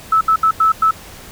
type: tone bursts at uneven times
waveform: sine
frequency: 1307 Hz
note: E6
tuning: 15 cents flat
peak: -9 dBFS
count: 5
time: 0.12-0.21 / 0.28-0.36 / 0.43-0.51 / 0.6-0.72 / 0.82-0.91 s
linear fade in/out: 5 ms
effects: pink hiss -37 dBFS RMS until 1.31 s